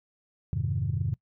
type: chord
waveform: sine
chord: F minor seventh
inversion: none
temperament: equal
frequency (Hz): 87.31 / 103.83 / 130.81 / 155.56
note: F2 / Ab2 / C3 / Eb3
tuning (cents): 0 / 0 / 0 / 0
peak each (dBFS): -32 / -30 / -30 / -33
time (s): 0.53-1.14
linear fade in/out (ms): 0
effects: noise-tail reverb RT60 0.1 s tail -22 dB re dry + tanh soft clip ceiling -17 dBFS